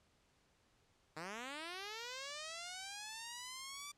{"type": "linear sweep", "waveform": "5% pulse", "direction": "up", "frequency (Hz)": [148.5, 1174.7], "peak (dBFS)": -33, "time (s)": [1.16, 3.92], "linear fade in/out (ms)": 10, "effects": ["pink hiss -74 dBFS RMS until 3.97 s", "low-pass 8000 Hz 12 dB/octave"]}